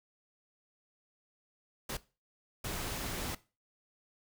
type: noise bursts at uneven times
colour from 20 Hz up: pink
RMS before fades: -38 dBFS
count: 2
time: 1.89-1.97 / 2.64-3.35 s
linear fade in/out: 5 ms
effects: noise-tail reverb RT60 0.3 s tail -18 dB re dry